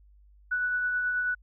sine tone with tremolo, 1480 Hz, F#6, in tune, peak -24 dBFS, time 0.51-1.35 s, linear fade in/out 10 ms, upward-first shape triangle, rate 9.3 Hz, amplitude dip 30%, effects added 50 Hz sine -54 dBFS peak until 1.42 s

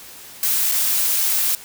blue noise with dropouts, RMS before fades -19 dBFS, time 0.43-1.55 s, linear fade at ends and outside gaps 1 ms, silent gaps 0.715-0.72 s, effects white hiss -40 dBFS RMS until 1.64 s

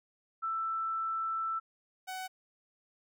sine / sawtooth tone pair in turn, 1327 / 749.2 Hz, E6 / F#5, +11 / +21 cents, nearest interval minor seventh, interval 990 cents, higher first, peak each -31 / -34 dBFS, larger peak first, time 0.42-1.6 / 2.07-2.28 s, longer first, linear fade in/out 20 ms, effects none

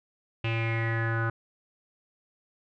square tone with low-pass filter sweep, 113.9 Hz, A#2, 40 cents flat, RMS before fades -28 dBFS, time 0.44-1.3 s, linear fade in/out 5 ms, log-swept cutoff 2700 to 1400 Hz, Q 7.7, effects none

